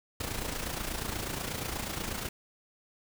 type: noise with amplitude modulation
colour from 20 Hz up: pink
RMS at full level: -33 dBFS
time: 0.2-2.29 s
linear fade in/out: 5 ms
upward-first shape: sine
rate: 28.3 Hz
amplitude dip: 60%
effects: none